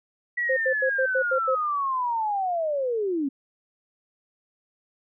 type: linear sweep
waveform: sine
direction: down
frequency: 1950 to 261.6 Hz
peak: -23 dBFS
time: 0.37-3.29 s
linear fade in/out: 10 ms
type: tone bursts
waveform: sine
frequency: 524 Hz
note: C5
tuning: 2 cents sharp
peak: -21 dBFS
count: 7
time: 0.49-1.553 s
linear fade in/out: 10 ms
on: 79 ms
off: 85 ms
effects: none